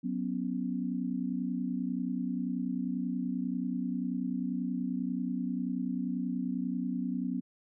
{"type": "chord", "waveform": "sine", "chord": "F# suspended fourth", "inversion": "none", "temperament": "equal", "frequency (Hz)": [185, 246.9, 277.2], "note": ["F#3", "B3", "C#4"], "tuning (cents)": [0, 0, 0], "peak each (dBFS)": [-35, -33, -37], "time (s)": [0.03, 7.41], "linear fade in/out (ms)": 20, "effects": []}